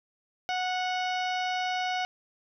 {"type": "harmonic tone with a mistuned harmonic", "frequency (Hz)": 735, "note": "F#5", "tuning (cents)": -12, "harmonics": [1, 2, 3, 4, 5, 6, 7, 8], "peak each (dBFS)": [-29, -36, -36, -38, -43, -47, -45, -49], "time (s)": [0.49, 2.05], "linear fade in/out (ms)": 0, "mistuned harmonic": 5, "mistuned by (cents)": 27, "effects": []}